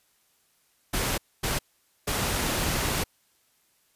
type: noise bursts at uneven times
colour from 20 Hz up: pink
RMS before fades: -27 dBFS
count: 3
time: 0.93-1.18 / 1.43-1.59 / 2.07-3.04 s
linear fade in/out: 10 ms
effects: white hiss -67 dBFS RMS until 3.95 s + resampled to 32000 Hz